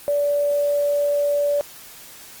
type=tone with quantisation; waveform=sine; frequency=578 Hz; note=D5; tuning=28 cents flat; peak=-17 dBFS; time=0.08-1.61 s; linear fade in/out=0 ms; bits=7; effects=white hiss -42 dBFS RMS until 2.4 s + Opus 24 kbps